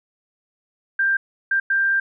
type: tone bursts at uneven times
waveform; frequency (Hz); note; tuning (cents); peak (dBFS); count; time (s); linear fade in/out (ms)
sine; 1584; G6; +18; -16; 3; 0.99-1.17 / 1.51-1.6 / 1.7-2; 5
effects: none